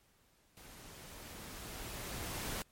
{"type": "noise with level ramp", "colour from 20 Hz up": "pink", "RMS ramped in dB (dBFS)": [-55, -39], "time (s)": [0.57, 2.62], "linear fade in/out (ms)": 0, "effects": ["pink hiss -70 dBFS RMS until 2.71 s", "MP3 64 kbps"]}